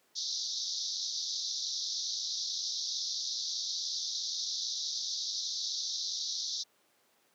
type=band-pass noise; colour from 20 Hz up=white; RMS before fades=-36 dBFS; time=0.15-6.64 s; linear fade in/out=20 ms; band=3600 to 6100 Hz; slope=96 dB/octave; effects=pink hiss -69 dBFS RMS until 7.34 s + high-pass 300 Hz 12 dB/octave